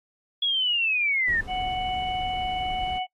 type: linear sweep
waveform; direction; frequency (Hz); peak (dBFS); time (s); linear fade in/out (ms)
sine; down; 3372 to 1760; -21; 0.42-1.41; 5
type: noise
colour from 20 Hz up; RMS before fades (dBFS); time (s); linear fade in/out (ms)
brown; -38; 1.27-2.99; 10
type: harmonic tone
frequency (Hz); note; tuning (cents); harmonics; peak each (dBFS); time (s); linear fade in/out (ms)
740; F#5; 0; 1 / 3 / 4; -26 / -37 / -34; 1.47-3.07; 50
effects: noise-tail reverb RT60 0.1 s tail -24 dB re dry + AAC 32 kbps